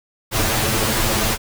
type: noise with comb filter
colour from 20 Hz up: pink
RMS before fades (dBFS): -19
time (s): 0.31-1.38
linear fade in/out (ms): 50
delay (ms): 9.1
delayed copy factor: +0.9
effects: none